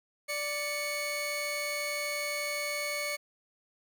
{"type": "tone pair together", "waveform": "sawtooth", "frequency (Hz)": [586.4, 2214], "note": ["D5", "C#7"], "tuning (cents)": [-3, -3], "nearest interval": "octave + major seventh", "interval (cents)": 2300, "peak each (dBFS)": [-32, -30], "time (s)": [0.28, 3.17], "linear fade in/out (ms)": 20, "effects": []}